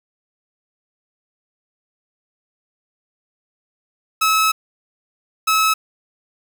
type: tone bursts at uneven times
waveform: sawtooth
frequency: 1294 Hz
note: E6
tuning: 32 cents flat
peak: -10 dBFS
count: 2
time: 4.21-4.52 / 5.47-5.74 s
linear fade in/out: 10 ms
effects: 7-bit